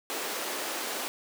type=high-pass noise; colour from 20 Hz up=pink; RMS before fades=-34 dBFS; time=0.1-1.08 s; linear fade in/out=0 ms; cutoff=310 Hz; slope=24 dB/octave; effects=none